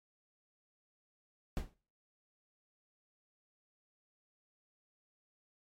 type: noise with exponential decay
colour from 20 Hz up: brown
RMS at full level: -32 dBFS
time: 1.57-1.74 s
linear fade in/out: 0 ms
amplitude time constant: 36 ms
effects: noise-tail reverb RT60 0.4 s tail -21 dB re dry + MP3 64 kbps